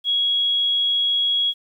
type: tone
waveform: sine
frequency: 3322 Hz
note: G#7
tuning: in tune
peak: -17 dBFS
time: 0.04-1.54 s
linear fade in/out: 50 ms
effects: 9-bit